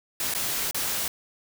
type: noise with dropouts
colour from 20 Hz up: white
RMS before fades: -28 dBFS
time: 0.2-1.08 s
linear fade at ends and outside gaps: 2 ms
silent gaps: 0.339-0.348 / 0.711-0.745 s
effects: none

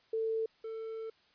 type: tone pair in turn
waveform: sine / triangle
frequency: 446 / 446 Hz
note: A4 / A4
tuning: +23 / +23 cents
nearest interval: unison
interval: 0 cents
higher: neither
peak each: -30 / -36 dBFS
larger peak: first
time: 0.13-0.46 / 0.64-1.1 s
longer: second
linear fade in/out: 5 ms
effects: white hiss -67 dBFS RMS until 1.34 s + resampled to 11025 Hz

